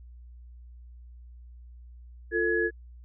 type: tone cluster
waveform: sine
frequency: 348.7 / 446.2 / 1688 Hz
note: F4 / A4 / G#6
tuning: -3 / +24 / +28 cents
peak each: -28 / -28 / -27 dBFS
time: 2.31-2.71 s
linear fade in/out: 50 ms
effects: added 60 Hz sine -45 dBFS peak until 3.04 s